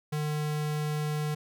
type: tone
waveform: square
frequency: 150.8 Hz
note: D3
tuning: 46 cents sharp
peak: -29 dBFS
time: 0.12-1.35 s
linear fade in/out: 10 ms
effects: none